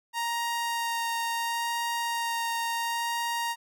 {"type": "tone with vibrato", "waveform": "sawtooth", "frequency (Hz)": 932.3, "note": "A#5", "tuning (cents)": 0, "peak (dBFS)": -24, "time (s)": [0.13, 3.56], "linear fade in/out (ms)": 50, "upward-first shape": "sine", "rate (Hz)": 0.72, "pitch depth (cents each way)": 9, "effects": []}